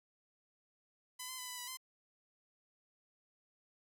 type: tone with pitch steps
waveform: 5% pulse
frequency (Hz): 1007 / 1030 / 1003 / 996 / 982 / 1033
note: B5 / C6 / B5 / B5 / B5 / C6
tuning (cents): +33 / -28 / +26 / +14 / -10 / -22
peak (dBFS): -31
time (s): 1.19-1.772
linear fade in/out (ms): 10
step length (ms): 97
effects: none